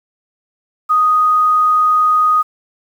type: tone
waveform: sine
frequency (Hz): 1244.5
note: D#6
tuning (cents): 0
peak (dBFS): -9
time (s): 0.89-2.43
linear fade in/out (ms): 20
effects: 7-bit